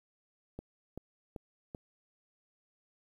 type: click train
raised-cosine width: 2 ms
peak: -28 dBFS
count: 4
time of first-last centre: 0.59-1.748 s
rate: 2.59 Hz
effects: 10-bit